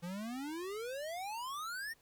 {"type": "exponential sweep", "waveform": "square", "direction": "up", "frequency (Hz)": [167.5, 1876], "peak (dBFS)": -40, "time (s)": [0.02, 1.94], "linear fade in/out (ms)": 20, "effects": ["pink hiss -69 dBFS RMS until 2.01 s"]}